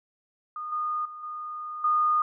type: tone with level steps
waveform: sine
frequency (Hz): 1226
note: D#6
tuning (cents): -26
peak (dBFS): -32 / -26 / -38 / -33 / -20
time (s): 0.56-2.22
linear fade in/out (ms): 2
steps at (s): 0.72 / 1.05 / 1.23 / 1.84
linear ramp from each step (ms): 5
effects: none